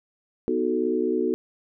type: chord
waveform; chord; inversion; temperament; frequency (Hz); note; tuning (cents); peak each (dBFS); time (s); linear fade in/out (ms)
sine; B dominant seventh; none; equal; 246.9 / 311.1 / 370 / 440; B3 / D#4 / F#4 / A4; 0 / 0 / 0 / 0; -28 / -28 / -25 / -27; 0.48-1.34; 0
effects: none